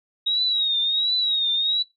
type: tone with vibrato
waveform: sine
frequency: 3789 Hz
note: A#7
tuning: 27 cents sharp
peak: -19 dBFS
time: 0.26-1.83 s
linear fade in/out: 10 ms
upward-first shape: triangle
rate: 1.4 Hz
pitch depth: 100 cents each way
effects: noise-tail reverb RT60 0.2 s tail -20 dB re dry